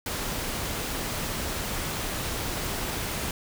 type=noise; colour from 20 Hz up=pink; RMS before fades=-31 dBFS; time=0.06-3.31 s; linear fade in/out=2 ms; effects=none